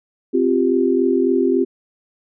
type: chord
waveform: sine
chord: C suspended fourth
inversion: none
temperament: just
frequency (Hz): 261.6 / 348.8 / 392.4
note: C4 / F4 / G4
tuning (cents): 0 / -2 / +2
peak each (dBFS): -18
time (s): 0.33-1.65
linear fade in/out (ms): 20
effects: none